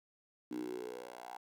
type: tone with high-pass filter sweep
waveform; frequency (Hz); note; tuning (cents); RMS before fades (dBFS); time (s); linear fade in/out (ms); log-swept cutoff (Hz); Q
10% pulse; 61; B1; -21; -44; 0.51-1.37; 5; 280 to 800; 7.2
effects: none